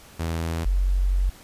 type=tone pair in turn; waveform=sawtooth / sine; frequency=82.41 / 46.25 Hz; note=E2 / F#1; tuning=0 / 0 cents; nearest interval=minor seventh; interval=1000 cents; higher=first; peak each=-21 / -18 dBFS; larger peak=second; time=0.19-0.65 / 0.65-1.3 s; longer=second; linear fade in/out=10 ms; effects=pink hiss -48 dBFS RMS until 1.43 s + resampled to 32000 Hz